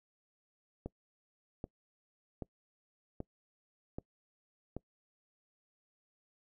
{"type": "click train", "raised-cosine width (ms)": 2, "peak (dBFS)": -26, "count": 6, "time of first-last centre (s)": [0.86, 4.766], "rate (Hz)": 1.28, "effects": ["noise-tail reverb RT60 0.1 s tail -24 dB re dry"]}